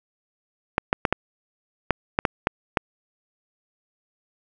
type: clicks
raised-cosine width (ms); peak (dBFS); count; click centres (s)
0.5; -3; 9; 0.781 / 0.929 / 1.052 / 1.126 / 1.907 / 2.189 / 2.252 / 2.471 / 2.772
effects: none